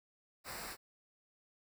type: noise with comb filter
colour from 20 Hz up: pink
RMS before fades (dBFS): -45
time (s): 0.44-0.77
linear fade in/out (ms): 50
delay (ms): 0.31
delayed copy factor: -0.7
effects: none